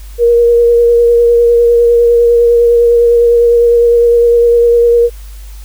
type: tone with vibrato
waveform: sine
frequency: 472.3 Hz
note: A#4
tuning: 23 cents sharp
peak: -4 dBFS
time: 0.18-5.1 s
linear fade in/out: 50 ms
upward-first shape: sine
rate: 9.9 Hz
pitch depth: 15 cents each way
effects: added 50 Hz sine -26 dBFS peak until 5.64 s + white hiss -41 dBFS RMS until 5.64 s